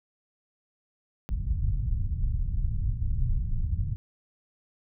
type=low-pass noise; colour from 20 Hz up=pink; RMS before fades=-27 dBFS; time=1.29-3.96 s; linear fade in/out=0 ms; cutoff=120 Hz; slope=24 dB/octave; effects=none